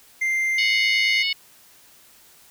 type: tone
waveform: triangle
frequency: 2093 Hz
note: C7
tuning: in tune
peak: -18 dBFS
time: 0.21-1.23 s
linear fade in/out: 10 ms
type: harmonic tone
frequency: 734 Hz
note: F#5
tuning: 14 cents flat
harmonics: 3 / 4 / 5 / 6 / 7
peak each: -25 / -25 / -31 / -28 / -34 dBFS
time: 0.58-1.33 s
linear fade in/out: 5 ms
effects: white hiss -52 dBFS RMS until 2.5 s